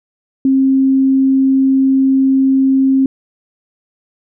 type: tone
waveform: sine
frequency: 267.2 Hz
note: C4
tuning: 36 cents sharp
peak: -8 dBFS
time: 0.45-3.06 s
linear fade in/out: 2 ms
effects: none